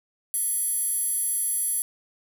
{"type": "tone with high-pass filter", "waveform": "square", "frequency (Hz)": 659, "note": "E5", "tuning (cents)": -1, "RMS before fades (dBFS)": -26, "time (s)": [0.34, 1.82], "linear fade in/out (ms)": 0, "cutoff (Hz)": 11000, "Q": 6.7, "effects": []}